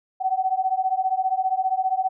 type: beating tone pair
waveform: sine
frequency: 748 / 763 Hz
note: F#5 / G5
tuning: +19 / -47 cents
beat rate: 15 Hz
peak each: -23 dBFS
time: 0.2-2.09 s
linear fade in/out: 20 ms
effects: none